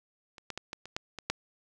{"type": "clicks", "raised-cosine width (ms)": 0.2, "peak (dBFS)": [-30, -19, -19, -20, -27, -15, -22, -11], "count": 8, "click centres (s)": [0.382, 0.503, 0.576, 0.731, 0.856, 0.965, 1.187, 1.3], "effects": []}